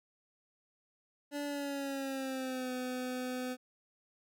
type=tone with pitch glide; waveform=25% pulse; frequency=288.8 to 252.9 Hz; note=D4 to B3; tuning=-29 to +41 cents; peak=-32 dBFS; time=1.31-3.57 s; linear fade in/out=50 ms; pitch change=-230 cents; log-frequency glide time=1.45-2.72 s; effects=none